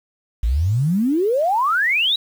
sine exponential sweep, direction up, 51.91 to 3951 Hz, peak -15 dBFS, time 0.43-2.16 s, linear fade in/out 5 ms, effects 7-bit

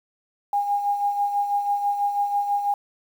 sine tone with tremolo, 813 Hz, G#5, 37 cents flat, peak -18 dBFS, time 0.53-2.74 s, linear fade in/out 2 ms, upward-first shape sine, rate 6.1 Hz, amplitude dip 55%, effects 8-bit

